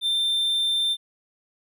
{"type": "tone", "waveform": "triangle", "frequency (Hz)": 3577, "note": "A7", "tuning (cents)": 28, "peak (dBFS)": -19, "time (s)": [0.01, 0.97], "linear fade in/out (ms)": 50, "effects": []}